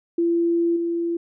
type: tone with level steps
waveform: sine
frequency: 339.2 Hz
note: E4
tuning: 50 cents sharp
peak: -17 / -21 dBFS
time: 0.18-1.17 s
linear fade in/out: 5 ms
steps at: 0.76 s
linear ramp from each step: 5 ms
effects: none